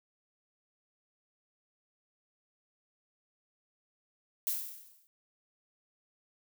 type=noise with exponential decay; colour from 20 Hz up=violet; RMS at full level=-30 dBFS; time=4.47-5.07 s; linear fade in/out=0 ms; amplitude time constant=130 ms; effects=none